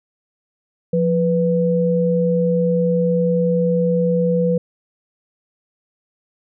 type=tone pair together; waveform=sine; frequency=174.62 / 493.9 Hz; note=F3 / B4; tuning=0 / 0 cents; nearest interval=octave + tritone; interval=1800 cents; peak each=-17 dBFS; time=0.93-4.58 s; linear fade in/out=5 ms; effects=none